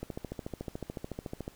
click train, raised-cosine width 2 ms, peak -23 dBFS, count 21, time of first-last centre 0.03-1.479 s, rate 13.8 Hz, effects pink hiss -58 dBFS RMS until 1.55 s

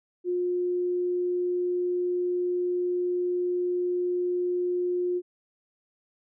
sine tone, 357 Hz, F4, 38 cents sharp, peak -24 dBFS, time 0.24-5.22 s, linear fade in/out 50 ms, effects none

